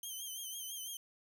10% pulse tone with vibrato, 3132 Hz, G7, 2 cents flat, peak -34 dBFS, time 0.03-0.97 s, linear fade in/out 2 ms, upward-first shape triangle, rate 6 Hz, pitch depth 77 cents each way, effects none

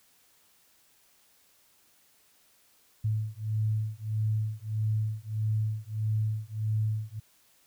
sine beating tone pair, 107.6 / 109.2 Hz, A2 / A2, -38 / -13 cents, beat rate 1.6 Hz, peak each -30 dBFS, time 3.04-7.2 s, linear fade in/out 10 ms, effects white hiss -64 dBFS RMS until 7.66 s

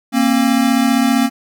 square tone pair together, 233.1 / 268.4 Hz, A#3 / C4, 0 / +44 cents, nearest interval major second, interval 244 cents, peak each -15 dBFS, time 0.12-1.3 s, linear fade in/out 50 ms, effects none

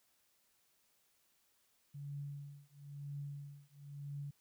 sine tone with tremolo, 142.7 Hz, D3, 49 cents flat, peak -40 dBFS, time 1.94-4.31 s, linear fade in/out 10 ms, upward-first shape triangle, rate 1 Hz, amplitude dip 100%, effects white hiss -75 dBFS RMS until 4.4 s

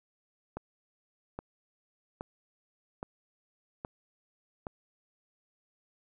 click train, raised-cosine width 1 ms, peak -23 dBFS, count 6, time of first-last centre 0.57-4.668 s, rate 1.22 Hz, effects none

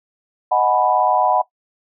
sine chord, G# minor seventh, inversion second, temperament equal with one note detuned, 622.3 / 740 / 839.8 / 987.8 Hz, D#5 / F#5 / G#5 / B5, 0 / 0 / +19 / 0 cents, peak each -21 / -16 / -21 / -19 dBFS, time 0.51-1.42 s, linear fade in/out 10 ms, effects noise-tail reverb RT60 0.1 s tail -17 dB re dry

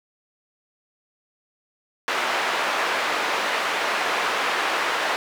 white band-pass noise, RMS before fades -24 dBFS, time 2.08-5.16 s, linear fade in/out 0 ms, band 500 to 1900 Hz, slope 12 dB/octave, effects none

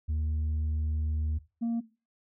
sine tone pair in turn, 77.2 / 232.1 Hz, D#2 / A#3, -13 / -7 cents, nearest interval octave + perfect fifth, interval 1906 cents, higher second, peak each -24 dBFS, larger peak neither, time 0.08-1.39 / 1.61-1.81 s, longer first, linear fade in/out 20 ms, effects noise-tail reverb RT60 0.3 s tail -18 dB re dry + tanh soft clip ceiling -26 dBFS

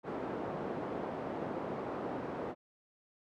pink band-pass noise, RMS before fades -39 dBFS, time 0.03-2.55 s, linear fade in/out 50 ms, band 250 to 810 Hz, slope 12 dB/octave, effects none

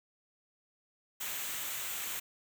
white noise with comb filter, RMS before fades -38 dBFS, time 1.2-2.2 s, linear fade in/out 10 ms, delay 0.2 ms, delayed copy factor -0.5, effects none

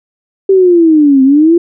sine linear two-way sweep, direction down then up, 392 to 260.2 to 348.8 Hz, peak -3 dBFS, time 0.49-1.58 s, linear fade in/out 5 ms, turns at 1.23 s, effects none

